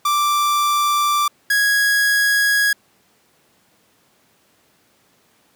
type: tone pair in turn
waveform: 45% pulse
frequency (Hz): 1174.7 / 1658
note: D6 / G#6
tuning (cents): 0 / -3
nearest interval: tritone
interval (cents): 597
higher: second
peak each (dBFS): -15 / -14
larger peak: second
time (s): 0.05-1.28 / 1.5-2.73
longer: neither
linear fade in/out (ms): 5
effects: pink hiss -58 dBFS RMS until 5.55 s + high-pass 150 Hz 12 dB/octave